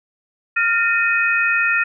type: tone cluster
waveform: sine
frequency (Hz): 1400 / 1823 / 2512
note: F6 / A#6 / D#7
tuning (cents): +4 / -39 / +16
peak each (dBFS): -19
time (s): 0.56-1.84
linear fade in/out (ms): 10
effects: none